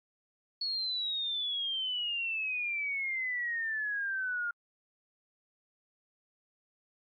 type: exponential sweep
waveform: sine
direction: down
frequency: 4393 to 1405 Hz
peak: -31 dBFS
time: 0.61-4.51 s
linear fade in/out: 5 ms
effects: AAC 48 kbps